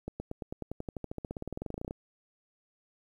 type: accelerating click train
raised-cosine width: 2 ms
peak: -23 dBFS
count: 29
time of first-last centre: 0.08-1.909 s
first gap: 120 ms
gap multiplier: 0.95
effects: 10-bit